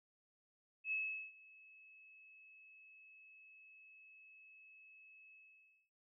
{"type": "tone with ADSR envelope", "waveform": "sine", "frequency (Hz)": 2590, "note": "E7", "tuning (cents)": -31, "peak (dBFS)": -35, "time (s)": [0.84, 5.9], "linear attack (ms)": 78, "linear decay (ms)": 400, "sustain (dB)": -24, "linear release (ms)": 570, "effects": []}